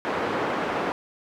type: band-pass noise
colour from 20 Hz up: pink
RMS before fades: -27 dBFS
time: 0.05-0.92 s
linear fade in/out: 0 ms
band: 290 to 1600 Hz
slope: 12 dB/octave
effects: none